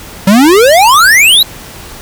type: exponential sweep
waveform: square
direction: up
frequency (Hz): 185 to 4080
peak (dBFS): -3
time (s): 0.27-1.43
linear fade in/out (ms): 5
effects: pink hiss -29 dBFS RMS until 2.01 s